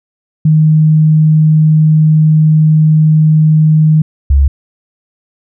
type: tone pair in turn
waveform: sine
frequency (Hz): 155.56 / 69.29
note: D#3 / C#2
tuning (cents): 0 / 0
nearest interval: octave + major second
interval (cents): 1400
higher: first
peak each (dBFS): -4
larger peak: neither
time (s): 0.45-4.02 / 4.3-4.48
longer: first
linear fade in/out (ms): 5
effects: none